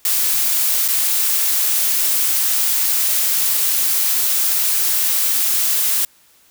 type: noise with dropouts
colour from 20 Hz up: blue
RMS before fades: -17 dBFS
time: 0.05-6.05 s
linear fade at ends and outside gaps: 2 ms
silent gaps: 0.88-0.885 s
effects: white hiss -53 dBFS RMS until 6.5 s